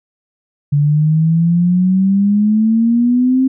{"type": "exponential sweep", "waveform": "sine", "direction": "up", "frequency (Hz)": [142.9, 265.1], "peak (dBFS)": -9, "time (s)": [0.72, 3.48], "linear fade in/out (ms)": 10, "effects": []}